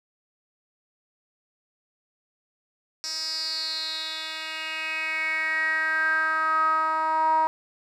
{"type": "tone with band-pass filter sweep", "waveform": "10% pulse", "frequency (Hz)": 316.6, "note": "D#4", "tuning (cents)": 30, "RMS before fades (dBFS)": -26, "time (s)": [3.04, 7.47], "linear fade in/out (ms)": 0, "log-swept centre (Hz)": [5600, 900], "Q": 6.8, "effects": []}